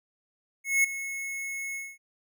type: tone with ADSR envelope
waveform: square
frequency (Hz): 2185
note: C#7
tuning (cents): -26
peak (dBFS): -19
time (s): 0.64-1.98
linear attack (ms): 200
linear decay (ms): 8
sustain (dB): -14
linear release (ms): 230
effects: none